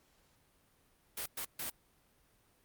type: noise bursts at uneven times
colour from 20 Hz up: white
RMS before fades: -39 dBFS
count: 3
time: 1.17-1.26 / 1.37-1.45 / 1.59-1.7 s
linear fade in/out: 5 ms
effects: pink hiss -70 dBFS RMS until 2.64 s + Opus 48 kbps